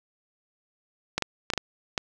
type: clicks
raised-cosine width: 0.2 ms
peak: -8 dBFS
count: 6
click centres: 1.18 / 1.223 / 1.502 / 1.536 / 1.577 / 1.978 s
effects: none